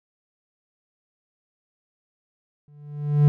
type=tone with exponential growth; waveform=triangle; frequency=146.83 Hz; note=D3; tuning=in tune; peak=-8 dBFS; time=2.68-3.28 s; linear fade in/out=0 ms; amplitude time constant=130 ms; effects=none